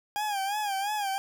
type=tone with vibrato; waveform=40% pulse; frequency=811 Hz; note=G#5; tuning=41 cents flat; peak=-27 dBFS; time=0.16-1.18 s; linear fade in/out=0 ms; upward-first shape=sine; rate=2.9 Hz; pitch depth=88 cents each way; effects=none